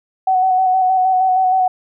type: tone with vibrato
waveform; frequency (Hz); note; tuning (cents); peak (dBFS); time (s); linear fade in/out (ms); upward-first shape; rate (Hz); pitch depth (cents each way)
sine; 748; F#5; +19; -11; 0.27-1.68; 5; square; 6.4; 21
effects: none